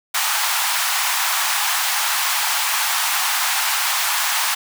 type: high-pass noise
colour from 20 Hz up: pink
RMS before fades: -20 dBFS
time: 0.14-4.55 s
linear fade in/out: 10 ms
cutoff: 790 Hz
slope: 48 dB/octave
effects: none